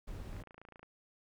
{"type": "noise", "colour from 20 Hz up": "brown", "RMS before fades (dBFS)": -44, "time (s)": [0.07, 0.43], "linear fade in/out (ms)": 10}
{"type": "click train", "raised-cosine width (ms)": 0.5, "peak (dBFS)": -38, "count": 15, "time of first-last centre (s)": [0.33, 0.83], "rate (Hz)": 28}
{"effects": []}